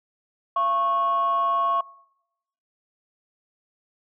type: tone pair together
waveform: sine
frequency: 681.6 / 1099 Hz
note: F5 / C#6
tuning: -42 / -15 cents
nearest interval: minor sixth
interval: 827 cents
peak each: -27 / -19 dBFS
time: 0.56-1.81 s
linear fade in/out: 5 ms
effects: noise-tail reverb RT60 0.9 s tail -25 dB re dry + tanh soft clip ceiling -15 dBFS